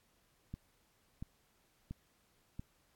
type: click train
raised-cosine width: 5 ms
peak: -30 dBFS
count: 4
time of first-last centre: 0.54-2.595 s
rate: 1.46 Hz
effects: pink hiss -73 dBFS RMS until 2.95 s + AAC 64 kbps